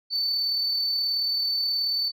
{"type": "tone with amplitude modulation", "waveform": "sine", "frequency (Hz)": 4517, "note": "C#8", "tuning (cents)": 32, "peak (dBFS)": -19, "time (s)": [0.1, 2.12], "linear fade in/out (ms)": 50, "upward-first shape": "sine", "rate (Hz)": 38.6, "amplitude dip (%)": 35, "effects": ["tanh soft clip ceiling -20 dBFS", "MP3 64 kbps"]}